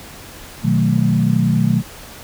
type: chord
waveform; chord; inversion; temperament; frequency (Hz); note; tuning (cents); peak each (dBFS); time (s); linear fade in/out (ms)
sine; B dominant seventh; none; equal; 123.47 / 155.56 / 185 / 220; B2 / D#3 / F#3 / A3; 0 / 0 / 0 / 0; -18; 0.62-1.83; 50
effects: pink hiss -37 dBFS RMS until 2.23 s